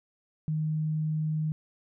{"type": "tone", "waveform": "sine", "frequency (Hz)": 155.3, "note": "D#3", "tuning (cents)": -3, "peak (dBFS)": -26, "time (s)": [0.48, 1.52], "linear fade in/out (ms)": 0, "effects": []}